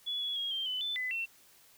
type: tone with pitch steps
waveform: sine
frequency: 3406 / 3378 / 3279 / 3161 / 3014 / 3516 / 2010 / 2704 Hz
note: G#7 / G#7 / G#7 / G7 / F#7 / A7 / B6 / E7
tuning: +43 / +29 / -23 / +14 / +31 / -2 / +30 / +43 cents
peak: -32 dBFS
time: 0.06-1.26 s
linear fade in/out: 20 ms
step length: 150 ms
effects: white hiss -61 dBFS RMS until 1.77 s